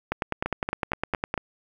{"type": "two click trains", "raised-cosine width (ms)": 0.5, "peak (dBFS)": [-12, -10], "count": [5, 13], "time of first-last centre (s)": [[0.46, 1.377], [0.12, 1.341]], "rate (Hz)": [4.36, 9.83], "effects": ["8-bit"]}